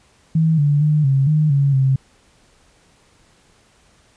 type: tone with pitch steps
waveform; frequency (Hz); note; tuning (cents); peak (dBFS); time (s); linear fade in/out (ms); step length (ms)
sine; 160.6 / 145.2 / 151.4 / 135.8 / 153.3 / 139.8 / 133.6; E3 / D3 / D#3 / C#3 / D#3 / C#3 / C3; -45 / -19 / -47 / -35 / -25 / +15 / +36; -12; 0.35-1.96; 5; 230
effects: pink hiss -55 dBFS RMS until 4.16 s + resampled to 22050 Hz